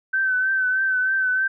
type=tone with vibrato; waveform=sine; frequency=1532 Hz; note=G6; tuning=40 cents flat; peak=-18 dBFS; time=0.13-1.48 s; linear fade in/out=10 ms; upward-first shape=triangle; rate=3.2 Hz; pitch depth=43 cents each way; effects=none